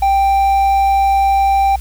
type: tone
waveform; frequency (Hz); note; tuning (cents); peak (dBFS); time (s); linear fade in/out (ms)
triangle; 786; G5; +4; -8; 0.02-1.76; 5
effects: added 60 Hz sine -23 dBFS peak until 1.8 s + white hiss -41 dBFS RMS until 1.8 s